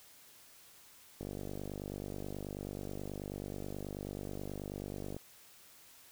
click train, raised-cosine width 2 ms, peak -28 dBFS, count 196, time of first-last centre 1.21-5.165 s, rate 49.3 Hz, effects white hiss -59 dBFS RMS until 6.11 s

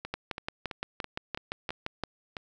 two click trains, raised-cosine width 0.3 ms, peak -20 / -16 dBFS, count 8 / 12, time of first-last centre 0.05-2.368 / 0.14-2.037 s, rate 3.02 / 5.8 Hz, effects none

